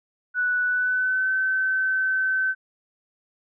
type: tone with pitch glide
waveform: sine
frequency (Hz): 1480 to 1532.2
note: F#6 to G6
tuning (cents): 0 to -40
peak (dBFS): -20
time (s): 0.34-2.55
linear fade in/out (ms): 50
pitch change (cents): +60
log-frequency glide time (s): 0.64-1.33
effects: none